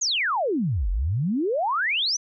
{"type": "exponential two-way sweep", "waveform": "sine", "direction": "down then up", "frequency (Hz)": [7010, 42.2, 6220], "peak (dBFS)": -21, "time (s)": [0.01, 2.17], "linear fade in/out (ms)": 10, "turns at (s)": 0.9, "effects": []}